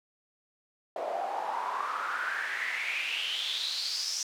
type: noise with band-pass filter sweep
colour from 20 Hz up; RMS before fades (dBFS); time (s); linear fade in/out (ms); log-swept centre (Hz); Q
pink; -33; 0.96-4.23; 2; 610 to 5800; 6.3
effects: high-pass 400 Hz 12 dB/octave